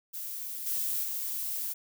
violet noise with level steps, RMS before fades -38 / -31 / -34 dBFS, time 0.13-1.74 s, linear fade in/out 20 ms, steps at 0.66 / 1.03 s, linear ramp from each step 10 ms, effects none

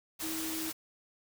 sine tone in noise, 320 Hz, D#4, 49 cents sharp, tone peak -37 dBFS, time 0.22-0.71 s, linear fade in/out 20 ms, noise white, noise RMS -38 dBFS, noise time 0.19-0.73 s, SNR -2 dB, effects none

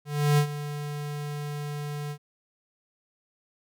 square tone with ADSR envelope, 146.83 Hz, D3, in tune, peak -18 dBFS, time 0.05-2.18 s, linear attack 330 ms, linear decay 84 ms, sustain -14 dB, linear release 71 ms, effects none

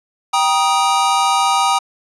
square chord, Eb major, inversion first, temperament equal with one note detuned, 784 / 949.2 / 1244.5 Hz, G5 / Bb5 / Eb6, 0 / +31 / 0 cents, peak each -18 dBFS, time 0.33-1.79 s, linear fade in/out 10 ms, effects resampled to 24000 Hz

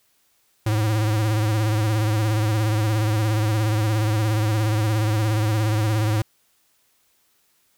square tone with vibrato, 108 Hz, A2, 32 cents flat, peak -19 dBFS, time 0.66-6.22 s, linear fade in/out 5 ms, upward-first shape sine, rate 17 Hz, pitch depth 62 cents each way, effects white hiss -64 dBFS RMS until 7.77 s

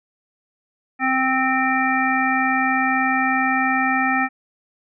harmonic tone, 261.6 Hz, C4, in tune, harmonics 1 / 3 / 5 / 7 / 9, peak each -23 / -22 / -24 / -22 / -25 dBFS, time 0.99-4.29 s, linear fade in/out 50 ms, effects none

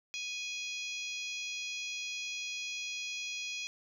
harmonic tone, 830.6 Hz, G#5, in tune, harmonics 3 / 4 / 5 / 6 / 7 / 8, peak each -39 / -43 / -47 / -48 / -47 / -50 dBFS, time 0.14-3.67 s, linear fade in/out 0 ms, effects 11-bit

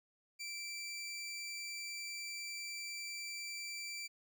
20% pulse tone, 2338 Hz, D7, 8 cents flat, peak -37 dBFS, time 0.39-4.08 s, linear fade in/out 20 ms, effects none

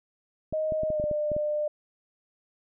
clicks, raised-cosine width 3 ms, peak -23 dBFS, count 9, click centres 0.526 / 0.722 / 0.834 / 0.903 / 0.999 / 1.04 / 1.113 / 1.317 / 1.365 s
sine tone with pitch glide, 624 to 599.6 Hz, D#5 to D5, +5 to +36 cents, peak -25 dBFS, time 0.53-1.68 s, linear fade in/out 5 ms, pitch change -69 cents, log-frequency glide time 0.88-1.03 s
effects none

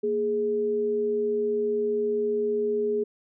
sine tone pair together, 233.1 / 418 Hz, A#3 / G#4, 0 / +11 cents, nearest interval minor seventh, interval 1011 cents, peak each -33 / -23 dBFS, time 0.03-3.04 s, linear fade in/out 10 ms, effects none

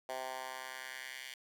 10% pulse tone with high-pass filter sweep, 130 Hz, C3, 11 cents flat, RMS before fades -44 dBFS, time 0.09-1.34 s, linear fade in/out 2 ms, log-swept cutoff 650 to 2500 Hz, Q 1.9, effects none

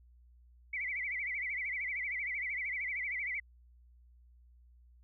sine tone with vibrato, 2139 Hz, C7, 38 cents sharp, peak -34 dBFS, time 0.73-3.4 s, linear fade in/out 5 ms, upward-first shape sine, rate 13 Hz, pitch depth 150 cents each way, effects added 60 Hz sine -58 dBFS peak until 5.03 s

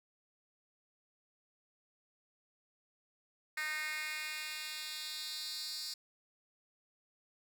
10% pulse tone with high-pass filter sweep, 307.4 Hz, D#4, 21 cents flat, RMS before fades -41 dBFS, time 3.57-5.94 s, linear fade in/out 5 ms, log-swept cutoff 1900 to 4800 Hz, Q 3, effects none

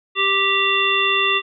harmonic tone, 392 Hz, G4, in tune, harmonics 1 / 3 / 5 / 7 / 9, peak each -25 / -21 / -24 / -19 / -22 dBFS, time 0.15-1.42 s, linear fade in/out 50 ms, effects none

